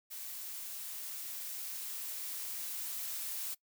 blue noise with level ramp, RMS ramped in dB -44 to -39 dBFS, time 0.1-3.55 s, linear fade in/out 20 ms, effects noise-tail reverb RT60 0.1 s tail -21 dB re dry

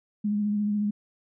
sine tone with vibrato, 207.7 Hz, G#3, in tune, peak -23 dBFS, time 0.24-0.91 s, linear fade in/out 10 ms, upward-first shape triangle, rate 14 Hz, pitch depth 31 cents each way, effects none

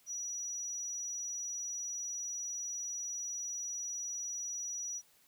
sine tone, 5840 Hz, F#8, 24 cents flat, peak -37 dBFS, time 0.06-5.02 s, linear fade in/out 50 ms, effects white hiss -67 dBFS RMS until 5.27 s

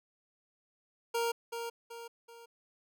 25% pulse tone with echo, 466.2 Hz, A#4, in tune, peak -26 dBFS, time 1.14-1.32 s, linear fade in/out 10 ms, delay 380 ms, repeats 3, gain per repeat -7 dB, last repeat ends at 2.46 s, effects none

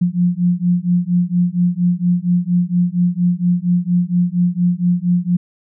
sine beating tone pair, 174.61 / 178.91 Hz, F3 / F3, 0 / +42 cents, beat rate 4.3 Hz, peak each -16 dBFS, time 0.01-5.37 s, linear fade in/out 10 ms, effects none

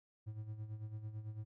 triangle tone with tremolo, 107.8 Hz, A2, 35 cents flat, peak -38 dBFS, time 0.26-1.45 s, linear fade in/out 20 ms, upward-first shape sine, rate 9 Hz, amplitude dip 65%, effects none

